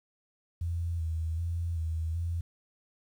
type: tone with vibrato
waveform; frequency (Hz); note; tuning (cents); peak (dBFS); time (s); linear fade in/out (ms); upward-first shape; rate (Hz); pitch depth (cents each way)
sine; 82.9; E2; +10; -29; 0.61-2.41; 5; square; 1.3; 41
effects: 10-bit